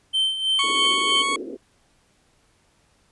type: tone with tremolo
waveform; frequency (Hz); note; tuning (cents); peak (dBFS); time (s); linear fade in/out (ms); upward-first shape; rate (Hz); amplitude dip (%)
triangle; 3105; G7; -17; -16; 0.13-1.23; 20; sine; 3.1; 65
type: tone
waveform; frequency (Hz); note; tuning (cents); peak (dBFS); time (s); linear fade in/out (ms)
20% pulse; 1108.7; C#6; 0; -16; 0.59-1.36; 2
type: band-pass noise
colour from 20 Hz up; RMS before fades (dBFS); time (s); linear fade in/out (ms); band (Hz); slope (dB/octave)
white; -34; 0.63-1.57; 10; 260 to 470; 48
effects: pink hiss -62 dBFS RMS until 3.11 s + resampled to 24000 Hz